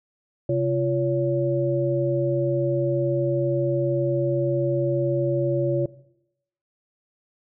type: tone cluster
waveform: sine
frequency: 133.5 / 346 / 565 Hz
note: C3 / F4 / C#5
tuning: +35 / -16 / +33 cents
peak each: -24 dBFS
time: 0.49-5.86 s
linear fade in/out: 5 ms
effects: noise-tail reverb RT60 0.8 s tail -19 dB re dry